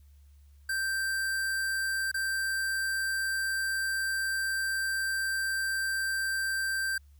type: tone with dropouts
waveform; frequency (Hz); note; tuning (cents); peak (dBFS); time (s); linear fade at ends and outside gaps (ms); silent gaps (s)
square; 1568; G6; 0; -29; 0.69-6.98; 5; 2.116-2.142
effects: added 71 Hz sine -53 dBFS peak until 7.19 s + white hiss -72 dBFS RMS until 7.19 s